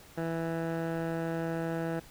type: tone with low-pass filter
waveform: 15% pulse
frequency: 164.81 Hz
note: E3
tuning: in tune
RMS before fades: -33 dBFS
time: 0.17-2 s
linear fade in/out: 10 ms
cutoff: 1400 Hz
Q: 1.1
effects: pink hiss -54 dBFS RMS until 2.1 s